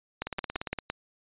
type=two click trains; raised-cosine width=0.3 ms; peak=-14 / -17 dBFS; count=5 / 10; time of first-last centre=0.22-0.9 / 0.27-0.787 s; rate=5.88 / 17.4 Hz; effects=resampled to 8000 Hz